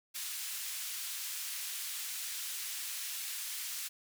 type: band-pass noise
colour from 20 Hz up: white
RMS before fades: -40 dBFS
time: 0.14-3.89 s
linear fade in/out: 20 ms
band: 1900 to 16000 Hz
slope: 12 dB/octave
effects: none

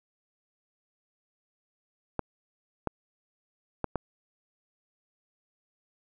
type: clicks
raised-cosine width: 1 ms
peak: -14 dBFS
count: 4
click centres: 2.193 / 2.873 / 3.843 / 3.957 s
effects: none

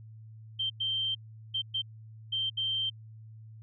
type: tone bursts at uneven times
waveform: sine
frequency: 3136 Hz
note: G7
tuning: in tune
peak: -28 dBFS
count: 6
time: 0.59-0.7 / 0.8-1.15 / 1.54-1.62 / 1.74-1.82 / 2.32-2.5 / 2.57-2.9 s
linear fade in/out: 10 ms
effects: added 110 Hz sine -46 dBFS peak until 3.62 s

